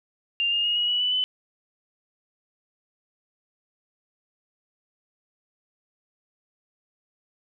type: tone with pitch steps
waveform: sine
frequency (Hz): 2794 / 2830 / 2866 / 2903 / 2940 / 2977 / 3015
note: F7 / F7 / F7 / F#7 / F#7 / F#7 / F#7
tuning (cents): 0 / +22 / +44 / -34 / -12 / +10 / +32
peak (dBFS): -21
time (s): 0.4-1.24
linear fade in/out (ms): 0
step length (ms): 120
effects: none

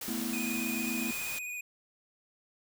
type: noise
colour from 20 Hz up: white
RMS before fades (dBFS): -39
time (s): 0.01-1.39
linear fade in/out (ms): 5
type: chord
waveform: triangle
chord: A suspended second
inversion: none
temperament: just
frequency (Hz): 220 / 247.5 / 330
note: A3 / B3 / E4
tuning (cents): 0 / +4 / +2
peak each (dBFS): -35 / -34 / -38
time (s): 0.08-1.11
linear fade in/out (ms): 2
type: tone with vibrato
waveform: square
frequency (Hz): 2476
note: D#7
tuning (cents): -9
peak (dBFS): -37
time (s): 0.33-1.61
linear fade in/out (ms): 5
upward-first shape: square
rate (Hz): 15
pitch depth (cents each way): 17
effects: none

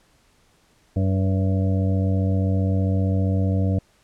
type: harmonic tone with a mistuned harmonic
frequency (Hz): 95.3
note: G2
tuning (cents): -48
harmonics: 1 / 2 / 3 / 5 / 6 / 7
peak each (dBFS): -19 / -25 / -29 / -33 / -35 / -36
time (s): 0.96-3.79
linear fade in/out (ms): 5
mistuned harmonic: 5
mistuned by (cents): +28
effects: pink hiss -60 dBFS RMS until 4.03 s + low-pass 10000 Hz 12 dB/octave

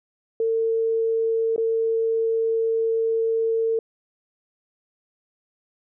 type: tone with dropouts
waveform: sine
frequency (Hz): 451.6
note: A4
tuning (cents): +45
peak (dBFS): -19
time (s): 0.4-3.79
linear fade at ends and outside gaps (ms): 2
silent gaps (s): 1.562-1.579
effects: none

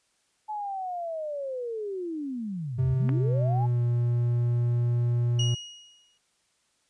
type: linear two-way sweep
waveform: sine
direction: down then up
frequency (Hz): 864 to 66.1 to 864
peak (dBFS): -30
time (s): 0.48-3.67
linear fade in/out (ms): 20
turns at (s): 2.91
type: tone with pitch glide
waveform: triangle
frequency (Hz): 130 to 119.9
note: C3 to A#2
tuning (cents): -11 to +49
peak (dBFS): -20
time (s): 2.78-5.55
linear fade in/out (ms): 10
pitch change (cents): -140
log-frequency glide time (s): 3.1-3.82
type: click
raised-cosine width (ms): 0.5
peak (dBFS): -20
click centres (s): 3.092
type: tone with exponential decay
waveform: 35% pulse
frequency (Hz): 2887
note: F#7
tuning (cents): -43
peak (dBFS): -25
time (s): 5.39-6.18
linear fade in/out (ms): 5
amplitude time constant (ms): 170
effects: white hiss -70 dBFS RMS until 6.89 s + resampled to 22050 Hz

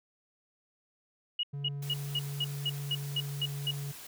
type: tone bursts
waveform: sine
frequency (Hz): 2894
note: F#7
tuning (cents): -39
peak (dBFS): -28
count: 10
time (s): 1.39-3.71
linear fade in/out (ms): 5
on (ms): 43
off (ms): 210
type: tone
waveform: triangle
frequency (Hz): 141.7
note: C#3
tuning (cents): +38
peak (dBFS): -33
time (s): 1.53-3.92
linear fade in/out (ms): 10
type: noise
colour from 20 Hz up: white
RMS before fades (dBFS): -47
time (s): 1.82-4.07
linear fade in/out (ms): 5
effects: none

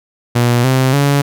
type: tone with pitch steps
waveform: sawtooth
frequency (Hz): 120.5 / 130.65 / 141.65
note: B2 / C3 / C#3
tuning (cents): -42 / -2 / +38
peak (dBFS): -6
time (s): 0.35-1.22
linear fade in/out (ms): 10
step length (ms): 290
effects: none

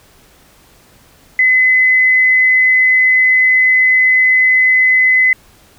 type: tone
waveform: sine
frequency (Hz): 2027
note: B6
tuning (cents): +45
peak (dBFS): -7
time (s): 1.39-5.33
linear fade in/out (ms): 2
effects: pink hiss -47 dBFS RMS until 5.78 s

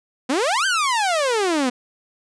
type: exponential two-way sweep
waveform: sawtooth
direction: up then down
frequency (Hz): 240.3 to 1602 to 240.3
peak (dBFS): -14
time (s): 0.29-1.7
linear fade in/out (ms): 10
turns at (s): 0.66
effects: resampled to 22050 Hz

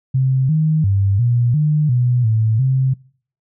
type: tone with pitch steps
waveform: sine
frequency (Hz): 131.7 / 156.4 / 98.5 / 120.3 / 151.4 / 123.4 / 110.5 / 131.8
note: C3 / D#3 / G2 / B2 / D#3 / B2 / A2 / C3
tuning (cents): +12 / +9 / +9 / -45 / -47 / -1 / +8 / +13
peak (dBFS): -12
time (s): 0.14-2.94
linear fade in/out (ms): 10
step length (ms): 350
effects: noise-tail reverb RT60 0.5 s tail -24 dB re dry

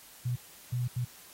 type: tone bursts at uneven times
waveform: sine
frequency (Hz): 123.47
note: B2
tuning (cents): 0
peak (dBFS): -28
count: 3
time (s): 0.25-0.36 / 0.72-0.88 / 0.96-1.05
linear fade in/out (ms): 10
effects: white hiss -53 dBFS RMS until 1.33 s + AAC 48 kbps

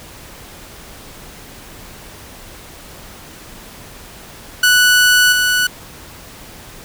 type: tone with level steps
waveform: sawtooth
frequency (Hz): 1480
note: F#6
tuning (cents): 0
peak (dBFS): -5 / -9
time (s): 4.63-5.67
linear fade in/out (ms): 5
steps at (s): 5.32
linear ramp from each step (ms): 5
effects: pink hiss -37 dBFS RMS until 6.84 s

